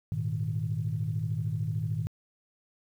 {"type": "chord", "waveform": "sine", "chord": "Ab suspended second", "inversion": "none", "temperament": "equal with one note detuned", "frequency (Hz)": [103.83, 117.15, 155.56], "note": ["Ab2", "Bb2", "Eb3"], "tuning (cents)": [0, 9, 0], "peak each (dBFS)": -32, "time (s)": [0.12, 2.07], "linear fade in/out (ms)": 0, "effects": ["tanh soft clip ceiling -19 dBFS", "10-bit"]}